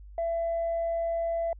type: tone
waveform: sine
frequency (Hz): 670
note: E5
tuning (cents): +28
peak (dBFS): -25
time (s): 0.18-1.53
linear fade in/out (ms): 2
effects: tanh soft clip ceiling -23 dBFS + added 50 Hz sine -44 dBFS peak until 1.59 s